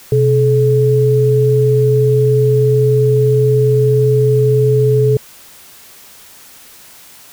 sine tone pair together, 127.6 / 429.2 Hz, C3 / A4, -43 / -43 cents, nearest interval octave + major sixth, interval 2100 cents, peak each -11 dBFS, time 0.12-5.17 s, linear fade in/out 2 ms, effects white hiss -40 dBFS RMS until 7.32 s

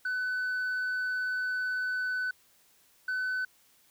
sine tone pair in turn, 1503 / 1509.4 Hz, F#6 / F#6, +27 / +34 cents, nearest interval unison, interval 7 cents, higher second, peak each -26 dBFS, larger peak neither, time 0.05-2.31 / 3.08-3.45 s, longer first, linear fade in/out 5 ms, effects tanh soft clip ceiling -28 dBFS + white hiss -64 dBFS RMS until 3.9 s

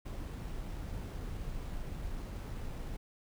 brown noise with sample-and-hold, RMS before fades -40 dBFS, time 0.05-2.97 s, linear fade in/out 10 ms, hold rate 11025 Hz, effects none

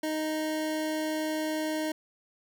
25% pulse tone, 311.1 Hz, D#4, in tune, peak -25 dBFS, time 0.03-1.92 s, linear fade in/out 5 ms, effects none

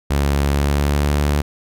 sawtooth tone with pitch glide, 70.7 to 72.94 Hz, C#2 to D2, +35 to -11 cents, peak -11 dBFS, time 0.1-1.42 s, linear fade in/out 10 ms, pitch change +54 cents, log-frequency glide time 0.42-1.17 s, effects none

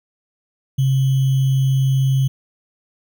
sine tone with sample-and-hold, 133.5 Hz, C3, 35 cents sharp, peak -13 dBFS, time 0.78-2.28 s, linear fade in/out 10 ms, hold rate 3150 Hz, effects none

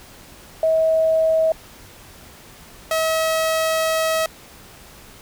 sine / sawtooth tone pair in turn, 642 / 642 Hz, E5 / E5, -46 / -46 cents, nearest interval unison, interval 0 cents, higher neither, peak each -14 dBFS, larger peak neither, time 0.63-1.52 / 2.91-4.26 s, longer second, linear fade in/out 2 ms, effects pink hiss -44 dBFS RMS until 5.21 s

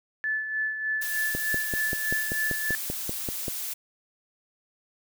sine tone with tremolo, 1739 Hz, A6, 21 cents flat, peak -24 dBFS, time 0.24-2.75 s, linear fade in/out 0 ms, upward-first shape sine, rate 3.3 Hz, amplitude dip 55%
blue noise, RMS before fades -33 dBFS, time 1.01-3.74 s, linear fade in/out 10 ms
click train, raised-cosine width 2 ms, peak -18 dBFS, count 12, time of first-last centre 1.35-3.482 s, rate 5.16 Hz
effects none

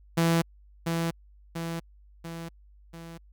sawtooth tone with echo, 166.5 Hz, E3, 18 cents sharp, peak -17 dBFS, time 0.17-0.42 s, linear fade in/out 10 ms, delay 690 ms, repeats 4, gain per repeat -5 dB, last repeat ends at 3.18 s, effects added 50 Hz sine -52 dBFS peak until 3.32 s

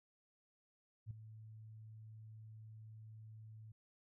sine tone with ADSR envelope, 109.5 Hz, A2, 8 cents flat, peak -40 dBFS, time 1.06-3.72 s, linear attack 48 ms, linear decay 5 ms, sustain -12 dB, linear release 6 ms, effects none

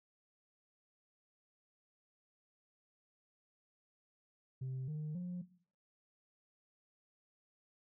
sine tone with pitch steps, 130.7 / 152.76 / 178.54 Hz, C3 / D#3 / F3, -1 / -31 / +38 cents, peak -36 dBFS, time 4.61-5.42 s, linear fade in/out 10 ms, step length 270 ms, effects noise-tail reverb RT60 0.5 s tail -17 dB re dry + tanh soft clip ceiling -37 dBFS

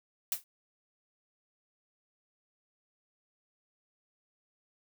blue noise with exponential decay, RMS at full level -27 dBFS, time 0.32-0.44 s, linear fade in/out 1 ms, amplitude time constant 24 ms, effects none

